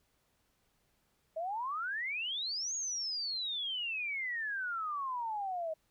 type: exponential two-way sweep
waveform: sine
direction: up then down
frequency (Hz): 622.3 to 6740 to 622.3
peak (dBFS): -34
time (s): 1.36-5.74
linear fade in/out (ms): 10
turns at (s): 2.75
effects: pink hiss -75 dBFS RMS until 5.9 s